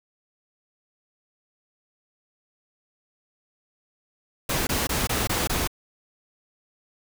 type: noise bursts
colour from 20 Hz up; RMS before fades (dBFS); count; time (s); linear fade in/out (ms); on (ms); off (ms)
pink; -25; 6; 4.49-5.675; 5; 180; 21
effects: none